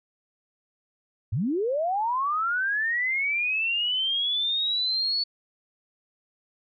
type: linear sweep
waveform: sine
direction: up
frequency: 85 to 4457 Hz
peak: -23 dBFS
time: 1.32-5.24 s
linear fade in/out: 10 ms
effects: none